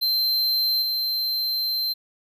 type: tone with level steps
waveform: square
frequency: 4118 Hz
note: C8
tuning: 28 cents flat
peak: -20 / -23 dBFS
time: 0.01-1.94 s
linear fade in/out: 20 ms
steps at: 0.82 s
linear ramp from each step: 2 ms
effects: none

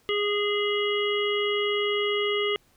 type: harmonic tone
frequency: 412.7 Hz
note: G#4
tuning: 11 cents flat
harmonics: 1 / 3 / 5 / 7 / 8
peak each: -25 / -33 / -31 / -30 / -36 dBFS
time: 0.09-2.56 s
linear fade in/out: 0 ms
effects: pink hiss -63 dBFS RMS until 2.76 s

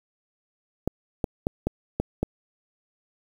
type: clicks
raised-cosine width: 2 ms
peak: -10 dBFS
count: 6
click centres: 0.876 / 1.242 / 1.469 / 1.67 / 2 / 2.23 s
effects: 7-bit

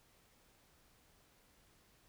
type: silence
effects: pink hiss -69 dBFS RMS until 2.08 s

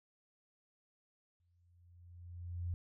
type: tone with exponential growth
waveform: sine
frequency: 87.31 Hz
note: F2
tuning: in tune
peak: -34 dBFS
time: 1.4-2.74 s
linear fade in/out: 0 ms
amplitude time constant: 290 ms
effects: none

